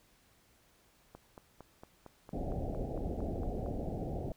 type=click train; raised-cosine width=1 ms; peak=-34 dBFS; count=12; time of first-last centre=1.15-3.661 s; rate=4.38 Hz
type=low-pass noise; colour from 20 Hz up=pink; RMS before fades=-37 dBFS; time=2.33-4.32 s; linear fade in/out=2 ms; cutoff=780 Hz; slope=96 dB/octave
effects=pink hiss -67 dBFS RMS until 4.36 s